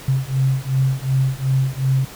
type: beating tone pair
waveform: sine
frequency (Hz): 131.6 / 134.3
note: C3 / C3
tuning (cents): +10 / +46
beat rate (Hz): 2.7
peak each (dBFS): -19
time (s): 0.08-2.05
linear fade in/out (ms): 5
effects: pink hiss -38 dBFS RMS until 2.15 s